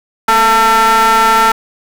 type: ring-modulated tone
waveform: 45% pulse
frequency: 227 Hz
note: A#3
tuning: 46 cents flat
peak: -4 dBFS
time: 0.28-1.52 s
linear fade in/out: 5 ms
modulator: 1120 Hz
effects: none